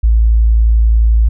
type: tone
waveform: sine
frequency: 55.7 Hz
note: A1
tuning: 22 cents sharp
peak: -6 dBFS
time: 0.03-1.29 s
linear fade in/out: 10 ms
effects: none